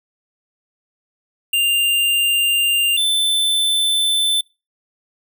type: tone pair in turn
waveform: square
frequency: 2794 / 3528 Hz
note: F7 / A7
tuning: 0 / +4 cents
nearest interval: major third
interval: 404 cents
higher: second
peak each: -15 dBFS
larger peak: neither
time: 1.53-2.97 / 2.97-4.41 s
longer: neither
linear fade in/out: 5 ms
effects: noise-tail reverb RT60 0.3 s tail -26 dB re dry